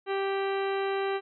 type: harmonic tone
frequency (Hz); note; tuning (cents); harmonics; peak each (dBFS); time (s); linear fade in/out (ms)
391.5; G4; -2; 1 / 2 / 3 / 4 / 5 / 6 / 7 / 8 / 10; -28 / -34 / -38 / -40 / -42 / -44 / -45 / -46 / -48; 0.06-1.21; 50
effects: none